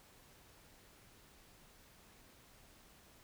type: silence
effects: pink hiss -63 dBFS RMS until 3.23 s